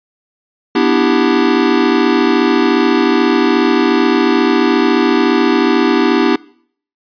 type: chord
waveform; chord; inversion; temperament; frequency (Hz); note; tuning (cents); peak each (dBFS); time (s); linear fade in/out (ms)
square; E minor seventh; second; equal with one note detuned; 246.9 / 295.5 / 329.6 / 392; B3 / D4 / E4 / G4; 0 / +11 / 0 / 0; -16; 0.75-6.36; 5
effects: noise-tail reverb RT60 0.6 s tail -23 dB re dry + resampled to 11025 Hz